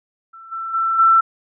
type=tone with level steps; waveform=sine; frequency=1338 Hz; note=E6; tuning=25 cents sharp; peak=-37 / -24 / -16 / -9 dBFS; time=0.33-1.21 s; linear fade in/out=10 ms; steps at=0.51 / 0.73 / 0.98 s; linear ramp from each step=20 ms; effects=none